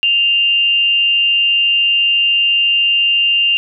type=tone with frequency modulation; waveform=sine; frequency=2794 Hz; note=F7; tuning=in tune; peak=-10 dBFS; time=0.03-3.57 s; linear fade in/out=0 ms; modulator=244 Hz; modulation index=0.23; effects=none